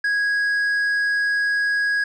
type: tone with tanh clipping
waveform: sine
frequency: 1655 Hz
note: G#6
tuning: 6 cents flat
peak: -19 dBFS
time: 0.04-2.04 s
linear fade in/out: 5 ms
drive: 5 dB
effects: none